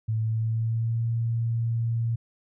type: tone with pitch glide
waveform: sine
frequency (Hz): 110.6 to 115.5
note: A2 to A#2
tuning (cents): +9 to -16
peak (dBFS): -23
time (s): 0.08-2.16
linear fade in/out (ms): 10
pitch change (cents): +75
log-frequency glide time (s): 0.2-1.05
effects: none